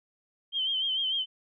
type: tone with vibrato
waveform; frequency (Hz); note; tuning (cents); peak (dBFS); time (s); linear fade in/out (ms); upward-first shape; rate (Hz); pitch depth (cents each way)
sine; 3136; G7; 0; -26; 0.52-1.26; 50; sine; 6.7; 59
effects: none